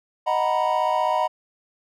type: chord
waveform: triangle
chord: B major seventh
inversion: first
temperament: equal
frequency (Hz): 622.3 / 740 / 932.3 / 987.8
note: D#5 / F#5 / A#5 / B5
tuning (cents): 0 / 0 / 0 / 0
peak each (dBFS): -23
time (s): 0.26-1.28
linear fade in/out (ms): 20
effects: none